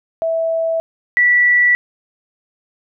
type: tone pair in turn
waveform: sine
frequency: 655 / 1956 Hz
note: E5 / B6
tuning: -11 / -17 cents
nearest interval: octave + perfect fifth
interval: 1894 cents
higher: second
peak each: -15 / -9 dBFS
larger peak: second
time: 0.22-0.8 / 1.17-1.75 s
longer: neither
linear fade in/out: 0 ms
effects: none